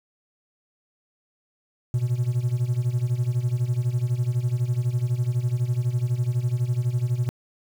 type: tone with tremolo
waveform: triangle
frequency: 122.2 Hz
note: B2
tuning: 18 cents flat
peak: -15 dBFS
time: 1.94-7.29 s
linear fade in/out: 0 ms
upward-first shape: sine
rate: 12 Hz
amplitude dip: 80%
effects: tanh soft clip ceiling -13 dBFS + 8-bit